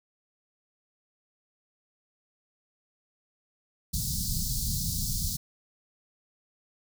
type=band-stop noise; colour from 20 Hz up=pink; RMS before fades=-30 dBFS; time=3.93-5.37 s; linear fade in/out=10 ms; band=200 to 4200 Hz; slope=48 dB/octave; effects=none